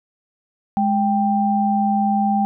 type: tone pair together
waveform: sine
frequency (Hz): 208.6 / 787.6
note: G#3 / G5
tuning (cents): +8 / +8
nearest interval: octave + major seventh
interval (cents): 2300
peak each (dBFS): -18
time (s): 0.77-2.45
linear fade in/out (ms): 0
effects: none